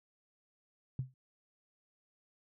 sine tone with exponential decay, 129.7 Hz, C3, 15 cents flat, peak -29 dBFS, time 0.99-1.14 s, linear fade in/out 2 ms, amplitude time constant 31 ms, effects none

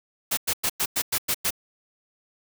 white noise bursts, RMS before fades -24 dBFS, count 8, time 0.31-1.507 s, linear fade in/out 10 ms, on 63 ms, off 99 ms, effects none

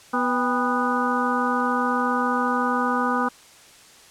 harmonic tone with a mistuned harmonic, 246.8 Hz, B3, 1 cent flat, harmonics 1 / 2 / 3 / 4 / 5 / 6, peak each -25 / -29 / -29 / -27 / -25 / -29 dBFS, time 0.13-3.29 s, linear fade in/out 10 ms, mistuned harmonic 3, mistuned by +120 cents, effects white hiss -49 dBFS RMS until 4.1 s + low-pass 9000 Hz 12 dB/octave

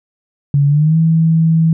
sine tone with pitch glide, 142.2 to 162.4 Hz, C#3 to E3, +45 to -26 cents, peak -8 dBFS, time 0.54-1.73 s, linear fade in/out 2 ms, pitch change +229 cents, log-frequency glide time 0.67-0.97 s, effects none

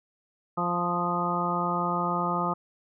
harmonic tone with a mistuned harmonic, 174.61 Hz, F3, in tune, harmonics 1 / 2 / 3 / 4 / 5 / 6 / 7, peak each -31 / -35 / -36 / -34 / -32 / -34 / -29 dBFS, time 0.57-2.54 s, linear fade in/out 10 ms, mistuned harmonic 7, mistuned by +23 cents, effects none

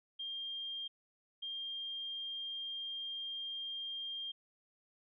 sine tone bursts at uneven times, 3203 Hz, G7, 37 cents sharp, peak -39 dBFS, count 2, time 0.19-0.88 / 1.42-4.32 s, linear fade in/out 10 ms, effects none

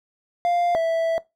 triangle tone pair in turn, 698.5 / 658.1 Hz, F5 / E5, 0 / -3 cents, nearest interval minor second, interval 103 cents, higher first, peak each -16 dBFS, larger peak neither, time 0.45-0.75 / 0.75-1.18 s, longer second, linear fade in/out 0 ms, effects noise-tail reverb RT60 0.2 s tail -20 dB re dry

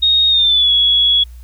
sine tone with pitch glide, 3729 to 3361 Hz, A#7 to G#7, 0 to +20 cents, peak -9 dBFS, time 0.02-1.24 s, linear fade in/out 10 ms, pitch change -180 cents, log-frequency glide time 0.29-0.71 s, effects added 60 Hz sine -32 dBFS peak until 1.43 s + white hiss -53 dBFS RMS until 1.43 s

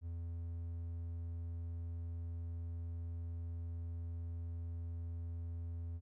triangle tone, 84.4 Hz, E2, 41 cents sharp, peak -38 dBFS, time 0.01-6.01 s, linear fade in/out 50 ms, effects none

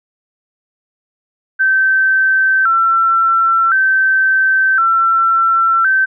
sine tone with vibrato, 1444 Hz, F#6, 43 cents flat, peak -9 dBFS, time 1.59-6.06 s, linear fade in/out 20 ms, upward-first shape square, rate 0.47 Hz, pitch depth 120 cents each way, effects none

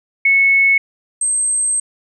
sine tone pair in turn, 2201 / 8310 Hz, C#7 / C9, -13 / -13 cents, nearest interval octave + major seventh, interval 2300 cents, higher second, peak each -9 / -14 dBFS, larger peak first, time 0.25-0.78 / 1.21-1.8 s, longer second, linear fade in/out 5 ms, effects none

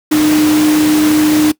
sine tone in noise, 304.9 Hz, D#4, 35 cents flat, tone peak -7 dBFS, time 0.11-1.52 s, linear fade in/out 10 ms, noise pink, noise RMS -18 dBFS, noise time 0.11-1.52 s, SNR +8 dB, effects noise-tail reverb RT60 0.1 s tail -20 dB re dry + high-pass 150 Hz 12 dB/octave

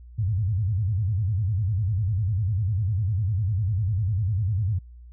sine tone with vibrato, 100 Hz, G2, 35 cents sharp, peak -21 dBFS, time 0.18-4.79 s, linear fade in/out 10 ms, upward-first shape square, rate 10 Hz, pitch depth 180 cents each way, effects added 60 Hz sine -42 dBFS peak until 5.12 s

